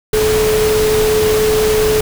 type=tone in noise; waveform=sine; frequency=430.9 Hz; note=A4; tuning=36 cents flat; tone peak=-11 dBFS; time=0.13-2.01 s; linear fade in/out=5 ms; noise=pink; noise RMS=-19 dBFS; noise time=0.13-2.01 s; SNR=+5 dB; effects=none